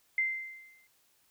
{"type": "tone with exponential decay", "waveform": "sine", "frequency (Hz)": 2082, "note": "C7", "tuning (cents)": -9, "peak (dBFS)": -24, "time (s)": [0.18, 0.87], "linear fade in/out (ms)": 2, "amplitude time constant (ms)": 150, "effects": ["white hiss -69 dBFS RMS until 1.3 s"]}